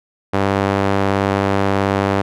sawtooth tone with band-pass filter, 98.5 Hz, G2, 9 cents sharp, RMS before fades -17 dBFS, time 0.33-2.22 s, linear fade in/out 10 ms, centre 740 Hz, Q 0.57, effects none

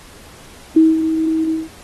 sine tone with ADSR envelope, 320 Hz, D#4, 49 cents sharp, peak -5 dBFS, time 0.76-1.69 s, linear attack 7 ms, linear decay 210 ms, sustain -9 dB, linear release 180 ms, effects pink hiss -42 dBFS RMS until 1.83 s + AAC 32 kbps

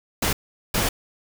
pink noise bursts at uneven times, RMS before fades -22 dBFS, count 2, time 0.22-0.33 / 0.74-0.89 s, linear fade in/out 5 ms, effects none

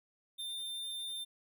square tone, 3598 Hz, A7, 38 cents sharp, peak -39 dBFS, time 0.38-1.25 s, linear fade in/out 20 ms, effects none

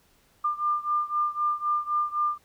sine beating tone pair, 1197 / 1200.9 Hz, D6 / D6, +33 / +38 cents, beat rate 3.9 Hz, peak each -26 / -28 dBFS, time 0.44-2.38 s, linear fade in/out 10 ms, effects pink hiss -63 dBFS RMS until 2.44 s

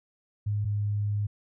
sine tone pair in turn, 103.83 / 103.35 Hz, G#2 / G#2, 0 / -8 cents, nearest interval unison, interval 8 cents, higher first, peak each -25 dBFS, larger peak neither, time 0.46-0.65 / 0.65-1.27 s, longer second, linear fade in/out 10 ms, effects none

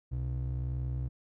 triangle ring-modulated tone, 96.5 Hz, G2, 27 cents flat, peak -26 dBFS, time 0.11-1.09 s, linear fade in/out 20 ms, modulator 30.8 Hz, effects none

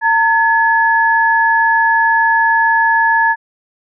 sine tone pair together, 911 / 1704.4 Hz, A#5 / G#6, -40 / +44 cents, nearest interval major seventh, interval 1084 cents, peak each -12 / -12 dBFS, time 0.01-3.36 s, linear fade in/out 50 ms, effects none

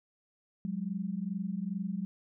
sine tone pair together, 181.7 / 204.1 Hz, F#3 / G#3, -31 / -30 cents, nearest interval major second, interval 201 cents, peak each -35 / -35 dBFS, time 0.65-2.05 s, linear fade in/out 0 ms, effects none

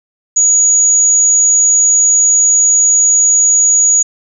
sine tone, 6790 Hz, G#8, 37 cents sharp, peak -6 dBFS, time 0.36-4.03 s, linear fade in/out 10 ms, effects none

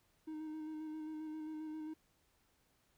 triangle tone with vibrato, 310.9 Hz, D#4, 1 cent flat, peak -40 dBFS, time 0.27-1.94 s, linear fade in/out 10 ms, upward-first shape square, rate 7.5 Hz, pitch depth 18 cents each way, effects pink hiss -75 dBFS RMS until 2.97 s

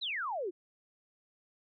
sine exponential sweep, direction down, 4186 to 329.6 Hz, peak -33 dBFS, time 0.01-0.51 s, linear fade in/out 20 ms, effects none

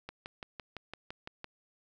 click train, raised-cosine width 0.3 ms, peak -25 dBFS, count 9, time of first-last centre 0.09-1.444 s, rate 5.91 Hz, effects none

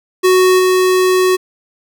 square tone with level steps, 370 Hz, F#4, in tune, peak -8 / -10 dBFS, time 0.23-1.37 s, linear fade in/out 20 ms, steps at 0.58 s, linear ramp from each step 20 ms, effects none

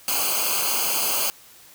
white noise with comb filter, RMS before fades -23 dBFS, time 0.08-1.3 s, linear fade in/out 0 ms, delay 0.54 ms, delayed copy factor -1, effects white hiss -49 dBFS RMS until 1.74 s

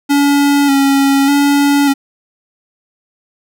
square tone with vibrato, 280 Hz, C#4, 18 cents sharp, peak -9 dBFS, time 0.09-1.94 s, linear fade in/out 20 ms, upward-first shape square, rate 0.84 Hz, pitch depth 27 cents each way, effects none

